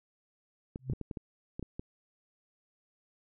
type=clicks; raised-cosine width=3 ms; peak=-25 dBFS; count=9; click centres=0.759 / 0.899 / 0.934 / 1.013 / 1.112 / 1.172 / 1.595 / 1.627 / 1.795 s
type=tone with exponential growth; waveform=sine; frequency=130 Hz; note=C3; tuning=11 cents flat; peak=-26 dBFS; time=0.79-0.93 s; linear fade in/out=2 ms; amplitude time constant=29 ms
effects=none